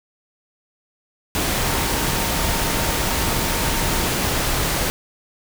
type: tone in noise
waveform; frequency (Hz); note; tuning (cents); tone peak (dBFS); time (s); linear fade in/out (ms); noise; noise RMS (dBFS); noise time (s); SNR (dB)
sine; 916; A#5; -31; -32; 1.63-4.06; 0; pink; -21; 1.35-4.9; -14
effects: none